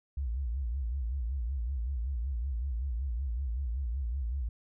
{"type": "tone with vibrato", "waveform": "sine", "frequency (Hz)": 62.7, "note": "B1", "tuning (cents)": 27, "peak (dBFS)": -30, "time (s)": [0.17, 4.49], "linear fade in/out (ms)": 5, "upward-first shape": "sine", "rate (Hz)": 5.3, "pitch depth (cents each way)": 200, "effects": []}